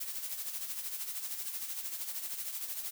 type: noise with tremolo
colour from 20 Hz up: blue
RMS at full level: -37 dBFS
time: 0-2.91 s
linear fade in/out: 10 ms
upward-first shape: sine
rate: 13 Hz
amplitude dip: 55%
effects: none